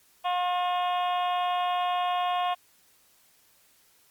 harmonic tone with a mistuned harmonic, 357.9 Hz, F4, 42 cents sharp, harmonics 2 / 3 / 4 / 5 / 6 / 7 / 8 / 9 / 10, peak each -26 / -30 / -44 / -44 / -47 / -42 / -40 / -41 / -47 dBFS, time 0.24-2.55 s, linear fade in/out 20 ms, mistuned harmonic 9, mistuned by +27 cents, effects white hiss -62 dBFS RMS until 4.1 s + Opus 48 kbps

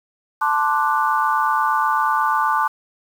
sine chord, D dominant seventh, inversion second, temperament equal, 880 / 1046.5 / 1174.7 / 1480 Hz, A5 / C6 / D6 / F#6, 0 / 0 / 0 / 0 cents, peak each -20 / -23 / -20 / -24 dBFS, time 0.41-2.68 s, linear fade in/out 10 ms, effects 7-bit

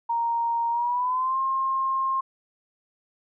sine tone with pitch glide, 932.3 to 1064.8 Hz, A#5 to C6, 0 to +30 cents, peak -22 dBFS, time 0.09-2.21 s, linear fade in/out 10 ms, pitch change +230 cents, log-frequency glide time 0.7-1.39 s, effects none

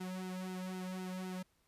sawtooth tone with flanger, 185 Hz, F#3, in tune, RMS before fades -42 dBFS, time 0-1.43 s, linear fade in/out 10 ms, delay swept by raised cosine 1.7 to 2.7 ms, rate 3.9 Hz, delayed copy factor -0.85, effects pink hiss -75 dBFS RMS until 1.67 s + resampled to 32000 Hz

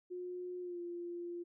sine tone with pitch glide, 359.8 to 347.1 Hz, F#4 to F4, -48 to -11 cents, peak -40 dBFS, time 0.1-1.44 s, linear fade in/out 20 ms, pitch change -63 cents, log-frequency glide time 0.61-0.8 s, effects none

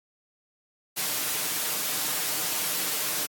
white noise with comb filter, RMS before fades -28 dBFS, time 0.96-3.27 s, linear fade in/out 20 ms, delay 6.6 ms, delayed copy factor +0.5, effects high-pass 150 Hz 12 dB/octave + AAC 64 kbps

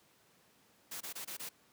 white noise bursts, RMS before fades -43 dBFS, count 5, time 0.91-1.492 s, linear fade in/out 10 ms, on 98 ms, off 23 ms, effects pink hiss -67 dBFS RMS until 1.72 s + high-pass 150 Hz 12 dB/octave

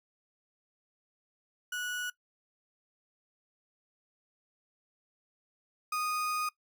35% pulse tone pair in turn, 1468 / 1238.4 Hz, F#6 / D#6, -14 / -9 cents, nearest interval minor third, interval 295 cents, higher first, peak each -32 / -29 dBFS, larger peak second, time 1.72-2.1 / 5.92-6.49 s, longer second, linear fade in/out 5 ms, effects noise-tail reverb RT60 0.1 s tail -19 dB re dry

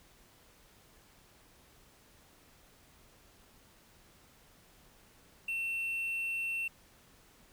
triangle tone, 2700 Hz, E7, 41 cents sharp, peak -31 dBFS, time 5.48-6.68 s, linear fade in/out 5 ms, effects pink hiss -62 dBFS RMS until 7.52 s

